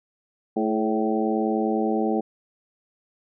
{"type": "harmonic tone with a mistuned harmonic", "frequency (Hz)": 110, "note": "A2", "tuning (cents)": 0, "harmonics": [2, 3, 4, 5, 6, 7], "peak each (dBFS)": [-25, -26, -27, -32, -34, -29], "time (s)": [0.56, 2.21], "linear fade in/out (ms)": 10, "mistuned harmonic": 4, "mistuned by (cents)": -44, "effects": []}